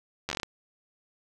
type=slowing click train; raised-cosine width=0.2 ms; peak=-13 dBFS; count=8; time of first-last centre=0.29-0.432 s; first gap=11 ms; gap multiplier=1.2; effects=none